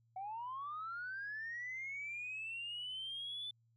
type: linear sweep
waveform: sine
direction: up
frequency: 740 to 3520 Hz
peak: -40 dBFS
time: 0.16-3.51 s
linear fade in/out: 5 ms
effects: tanh soft clip ceiling -37 dBFS + added 115 Hz sine -70 dBFS peak until 3.76 s